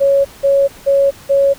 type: tone bursts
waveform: sine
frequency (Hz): 554.4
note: C#5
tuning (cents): 0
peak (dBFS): -8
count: 4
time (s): 0-1.54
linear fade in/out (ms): 20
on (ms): 250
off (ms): 180
effects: pink hiss -39 dBFS RMS until 1.58 s